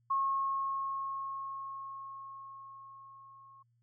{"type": "tone with level ramp", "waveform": "sine", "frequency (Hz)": 1087, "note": "C#6", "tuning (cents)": -34, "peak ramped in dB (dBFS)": [-27, -54], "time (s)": [0.1, 3.63], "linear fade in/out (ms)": 10, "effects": ["added 118 Hz sine -69 dBFS peak until 3.82 s"]}